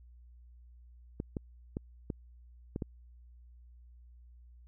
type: clicks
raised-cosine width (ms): 3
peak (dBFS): -22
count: 6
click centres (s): 1.201 / 1.368 / 1.769 / 2.102 / 2.761 / 2.822
effects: added 60 Hz sine -53 dBFS peak until 4.67 s